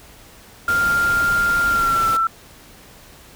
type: noise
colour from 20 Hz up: pink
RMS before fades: -29 dBFS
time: 0.68-2.17 s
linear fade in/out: 5 ms
type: tone with pitch glide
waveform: sine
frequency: 1396.9 to 1337.7 Hz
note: F6 to E6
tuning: 0 to +25 cents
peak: -15 dBFS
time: 0.68-2.27 s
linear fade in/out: 2 ms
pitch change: -75 cents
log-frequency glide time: 1.67-2.08 s
effects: pink hiss -45 dBFS RMS until 3.35 s